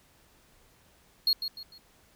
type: tone with echo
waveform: triangle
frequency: 4300 Hz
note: C8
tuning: 47 cents sharp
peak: -20 dBFS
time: 1.27-1.33 s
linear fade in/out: 2 ms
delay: 150 ms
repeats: 3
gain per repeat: -9 dB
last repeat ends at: 1.78 s
effects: pink hiss -62 dBFS RMS until 2.15 s